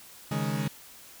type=chord; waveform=40% pulse; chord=C# suspended second; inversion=none; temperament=equal; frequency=138.59 / 155.56 / 207.7 Hz; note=C#3 / D#3 / G#3; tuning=0 / 0 / 0 cents; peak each=-31 dBFS; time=0.31-0.68 s; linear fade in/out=5 ms; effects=white hiss -50 dBFS RMS until 1.2 s